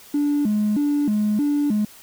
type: tone with vibrato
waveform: triangle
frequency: 247.4 Hz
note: B3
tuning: 3 cents sharp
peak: -14 dBFS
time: 0.14-1.85 s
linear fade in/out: 5 ms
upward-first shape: square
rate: 1.6 Hz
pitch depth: 280 cents each way
effects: tanh soft clip ceiling -14 dBFS + white hiss -46 dBFS RMS until 2.02 s